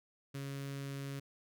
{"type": "tone with notch filter", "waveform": "sawtooth", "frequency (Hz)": 138.59, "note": "C#3", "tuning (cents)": 0, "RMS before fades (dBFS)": -42, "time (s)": [0.34, 1.2], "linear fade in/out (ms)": 10, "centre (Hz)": 810, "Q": 1.2, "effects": []}